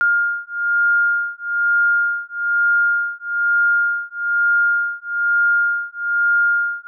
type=beating tone pair; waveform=sine; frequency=1410 / 1411.1 Hz; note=F6 / F6; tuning=+16 / +17 cents; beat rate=1.1 Hz; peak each=-18 dBFS; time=0.01-6.87 s; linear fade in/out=0 ms; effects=none